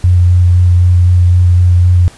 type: tone with vibrato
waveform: sine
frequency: 89 Hz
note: F2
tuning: 33 cents sharp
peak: -4 dBFS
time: 0.04-2.08 s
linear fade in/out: 0 ms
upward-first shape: square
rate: 3.9 Hz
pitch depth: 10 cents each way
effects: pink hiss -38 dBFS RMS until 2.17 s + resampled to 24000 Hz